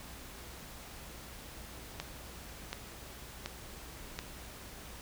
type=click train; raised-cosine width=0.2 ms; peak=-19 dBFS; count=4; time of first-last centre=2-4.19 s; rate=1.37 Hz; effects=added 60 Hz sine -53 dBFS peak until 5.01 s + pink hiss -49 dBFS RMS until 5.01 s